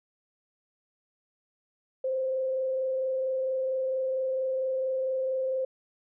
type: tone with frequency modulation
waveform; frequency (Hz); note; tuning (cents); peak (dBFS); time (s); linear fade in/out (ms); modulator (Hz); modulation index
sine; 523.3; C5; 0; -26; 2.04-5.65; 5; 24.4; 0.26
effects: none